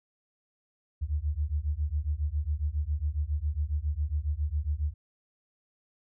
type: beating tone pair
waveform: sine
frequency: 71.1 / 78.4 Hz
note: C#2 / D#2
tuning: +45 / +14 cents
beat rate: 7.3 Hz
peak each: -30 dBFS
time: 1.01-4.94 s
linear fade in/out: 20 ms
effects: none